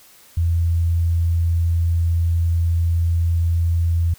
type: tone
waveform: sine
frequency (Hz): 84.2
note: E2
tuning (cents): +37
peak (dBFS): -15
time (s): 0.37-4.14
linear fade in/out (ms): 5
effects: white hiss -49 dBFS RMS until 4.18 s